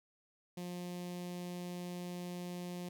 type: tone with notch filter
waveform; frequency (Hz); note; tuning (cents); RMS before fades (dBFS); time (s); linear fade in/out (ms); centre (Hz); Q
sawtooth; 177.4; F3; +27; -43; 0.57-2.89; 5; 1400; 1.1
effects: none